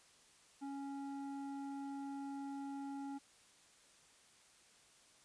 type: tone with low-pass filter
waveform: square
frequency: 277.2 Hz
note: C#4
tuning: in tune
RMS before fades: -45 dBFS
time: 0.61-3.19 s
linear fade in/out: 20 ms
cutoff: 890 Hz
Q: 1.4
effects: white hiss -66 dBFS RMS until 5.24 s + resampled to 22050 Hz